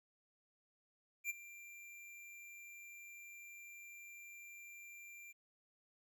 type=tone with ADSR envelope; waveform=square; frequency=2372 Hz; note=D7; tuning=17 cents sharp; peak=-36 dBFS; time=1.24-5.33 s; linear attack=58 ms; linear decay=21 ms; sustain=-17 dB; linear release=21 ms; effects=13-bit